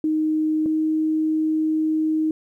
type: tone pair in turn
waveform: sine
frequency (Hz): 311.1 / 313.3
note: D#4 / D#4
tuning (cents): 0 / +12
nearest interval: unison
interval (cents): 12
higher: second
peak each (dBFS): -18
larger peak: neither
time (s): 0.04-0.66 / 0.66-2.31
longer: second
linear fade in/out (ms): 2
effects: 10-bit